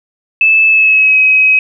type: tone with pitch glide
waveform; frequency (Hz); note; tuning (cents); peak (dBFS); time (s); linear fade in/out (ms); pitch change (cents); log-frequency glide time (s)
sine; 2621 to 2541; E7 to D#7; -11 to +36; -5; 0.41-1.59; 2; -53; 0.66-1.17
effects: none